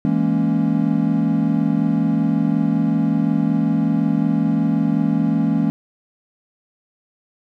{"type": "chord", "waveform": "triangle", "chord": "A# half-diminished seventh", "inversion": "second", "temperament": "equal", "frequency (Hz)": [164.81, 207.7, 233.1, 277.2], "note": ["E3", "G#3", "A#3", "C#4"], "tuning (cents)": [0, 0, 0, 0], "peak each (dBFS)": -19, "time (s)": [0.05, 5.7], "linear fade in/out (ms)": 0, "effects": []}